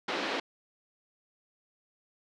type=band-pass noise; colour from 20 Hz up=pink; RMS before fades=-33 dBFS; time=0.08-0.4 s; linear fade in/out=5 ms; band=270 to 4300 Hz; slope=24 dB/octave; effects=none